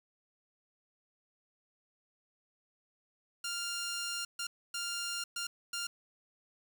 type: tone bursts at uneven times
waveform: 10% pulse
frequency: 1396.9 Hz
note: F6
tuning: in tune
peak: -27 dBFS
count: 5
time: 3.44-4.25 / 4.39-4.47 / 4.74-5.24 / 5.36-5.47 / 5.73-5.87 s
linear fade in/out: 5 ms
effects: 9-bit